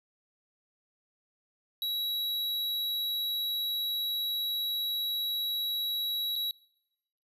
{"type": "tone with dropouts", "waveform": "square", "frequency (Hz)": 3885, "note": "B7", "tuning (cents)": -29, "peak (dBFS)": -30, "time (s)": [1.82, 6.51], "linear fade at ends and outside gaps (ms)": 1, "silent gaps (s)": [6.356, 6.361], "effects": ["noise-tail reverb RT60 0.9 s tail -24 dB re dry", "resampled to 32000 Hz"]}